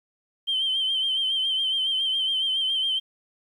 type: tone with vibrato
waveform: sine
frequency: 3120 Hz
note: G7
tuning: 9 cents flat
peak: -21 dBFS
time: 0.47-3 s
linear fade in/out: 20 ms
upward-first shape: sine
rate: 7.2 Hz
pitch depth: 47 cents each way
effects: tanh soft clip ceiling -17 dBFS + 10-bit